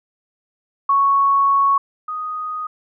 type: tone pair in turn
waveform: sine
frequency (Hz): 1108.7 / 1244.5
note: C#6 / D#6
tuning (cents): 0 / 0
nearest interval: major second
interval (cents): 200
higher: second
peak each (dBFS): -12 / -23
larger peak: first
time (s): 0.89-1.78 / 2.08-2.67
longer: first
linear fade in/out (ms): 5
effects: none